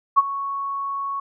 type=tone with ADSR envelope; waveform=sine; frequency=1108.7 Hz; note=C#6; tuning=in tune; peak=-8 dBFS; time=0.16-1.2 s; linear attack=24 ms; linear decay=30 ms; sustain=-16 dB; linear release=5 ms; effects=none